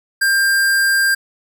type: tone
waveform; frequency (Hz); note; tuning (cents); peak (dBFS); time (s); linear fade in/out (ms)
square; 1593; G6; +27; -13; 0.21-1.15; 10
effects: none